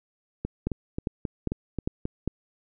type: two click trains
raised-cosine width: 3 ms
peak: -13 / -16 dBFS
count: 5 / 7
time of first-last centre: 0.67-2.276 / 0.45-2.054 s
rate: 2.49 / 3.74 Hz
effects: none